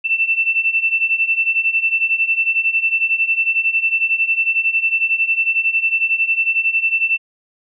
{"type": "beating tone pair", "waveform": "sine", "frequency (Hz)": [2668, 2679], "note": ["E7", "E7"], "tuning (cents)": [20, 27], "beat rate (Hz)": 11, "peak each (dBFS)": [-19, -16], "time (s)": [0.04, 7.18], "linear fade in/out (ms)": 20, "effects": []}